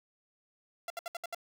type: tone bursts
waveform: sawtooth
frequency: 683 Hz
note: F5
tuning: 39 cents flat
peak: -32 dBFS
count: 6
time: 0.88-1.347 s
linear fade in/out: 2 ms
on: 22 ms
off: 67 ms
effects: none